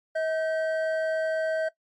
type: tone pair together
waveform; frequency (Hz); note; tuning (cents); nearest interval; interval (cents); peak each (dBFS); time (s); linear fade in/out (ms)
triangle; 638.6 / 1548; D#5 / G6; +45 / -22; octave + minor third; 1533; -23 / -32; 0.15-1.69; 10
effects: noise-tail reverb RT60 0.1 s tail -17 dB re dry + MP3 48 kbps